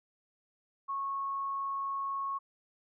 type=tone; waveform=sine; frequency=1099 Hz; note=C#6; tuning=15 cents flat; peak=-32 dBFS; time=0.88-2.39 s; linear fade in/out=20 ms; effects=none